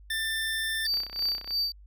25% pulse tone, 1782 Hz, A6, 22 cents sharp, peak -24 dBFS, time 0.1-0.87 s, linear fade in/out 5 ms
triangle tone with tremolo, 4623 Hz, D8, 28 cents flat, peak -23 dBFS, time 0.85-1.72 s, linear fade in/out 2 ms, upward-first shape sine, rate 3 Hz, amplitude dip 90%
click train, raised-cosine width 0.3 ms, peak -27 dBFS, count 19, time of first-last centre 0.94-1.508 s, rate 31.7 Hz
effects added 50 Hz sine -48 dBFS peak until 1.86 s

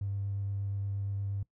triangle tone with vibrato, 99.4 Hz, G2, 25 cents sharp, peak -28 dBFS, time 0.01-1.43 s, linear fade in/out 5 ms, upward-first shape sine, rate 8.5 Hz, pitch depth 10 cents each way, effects noise-tail reverb RT60 0.1 s tail -23 dB re dry + tanh soft clip ceiling -28 dBFS

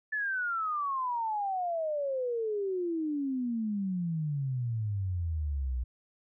sine exponential sweep, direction down, 1752 to 59.6 Hz, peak -29 dBFS, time 0.12-5.84 s, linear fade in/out 10 ms, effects none

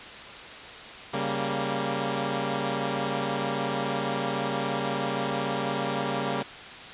10% pulse chord, G diminished, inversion second, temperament equal, 138.59 / 196 / 233.1 Hz, Db3 / G3 / Bb3, 0 / 0 / 0 cents, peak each -23 dBFS, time 1.13-6.43 s, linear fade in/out 10 ms, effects white hiss -41 dBFS RMS until 6.93 s + resampled to 8000 Hz

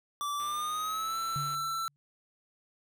square tone with pitch glide, 1163 to 1335.9 Hz, D6 to E6, -17 to +23 cents, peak -32 dBFS, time 0.21-1.88 s, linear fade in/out 0 ms, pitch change +240 cents, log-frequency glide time 0.37-1.18 s
click train, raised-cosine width 0.3 ms, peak -35 dBFS, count 142, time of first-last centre 0.4-1.546 s, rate 123 Hz
sine tone with exponential decay, 143 Hz, D3, 46 cents flat, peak -32 dBFS, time 1.36-1.96 s, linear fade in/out 0 ms, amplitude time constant 130 ms
effects none

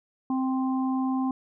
harmonic tone, 261.6 Hz, C4, in tune, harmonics 1 / 3 / 4, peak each -24 / -34 / -36 dBFS, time 0.3-1.31 s, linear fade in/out 2 ms, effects none

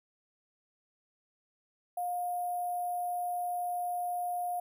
sine tone with sample-and-hold, 711 Hz, F5, 31 cents sharp, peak -31 dBFS, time 1.97-4.6 s, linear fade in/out 5 ms, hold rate 11025 Hz, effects none

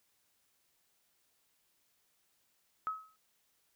sine tone with exponential decay, 1282 Hz, E6, 49 cents flat, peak -30 dBFS, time 2.87-3.16 s, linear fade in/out 0 ms, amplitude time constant 61 ms, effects white hiss -75 dBFS RMS until 3.75 s

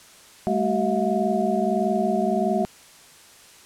sine tone cluster, 200.7 / 222.2 / 378.6 / 647 / 712 Hz, G3 / A3 / F#4 / E5 / F5, +41 / +17 / +40 / -32 / +33 cents, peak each -26 dBFS, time 0.47-2.65 s, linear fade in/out 0 ms, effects white hiss -49 dBFS RMS until 3.65 s + low-pass 10000 Hz 12 dB/octave

